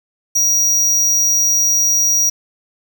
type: tone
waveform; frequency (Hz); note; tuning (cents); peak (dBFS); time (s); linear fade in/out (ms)
square; 5750; F8; +50; -12; 0.35-2.3; 10
effects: 7-bit